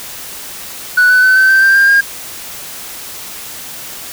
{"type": "tone with pitch steps", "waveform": "sine", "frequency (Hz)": [1480, 1498.9, 1518.1, 1537.5, 1557.2, 1577.1, 1597.3, 1617.7], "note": ["F#6", "F#6", "F#6", "G6", "G6", "G6", "G6", "G#6"], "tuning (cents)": [0, 22, 44, -34, -12, 10, 32, -46], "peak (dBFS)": -3, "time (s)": [0.97, 2.01], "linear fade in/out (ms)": 10, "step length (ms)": 130, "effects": ["tanh soft clip ceiling -4 dBFS", "white hiss -28 dBFS RMS until 4.12 s"]}